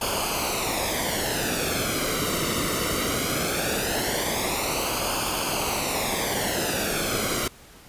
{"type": "noise with flanger", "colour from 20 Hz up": "pink", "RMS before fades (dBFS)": -26, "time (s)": [0.01, 7.48], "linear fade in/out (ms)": 5, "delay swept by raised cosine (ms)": [0.52, 1.21], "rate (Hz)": 0.19, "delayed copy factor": -0.7, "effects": ["pink hiss -49 dBFS RMS until 7.88 s", "resampled to 32000 Hz"]}